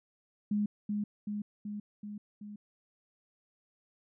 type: tone with echo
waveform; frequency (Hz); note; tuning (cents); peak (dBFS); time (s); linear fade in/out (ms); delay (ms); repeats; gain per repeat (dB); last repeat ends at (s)
sine; 207.7; G#3; 0; -27; 0.51-0.66; 5; 380; 5; -3; 2.56
effects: none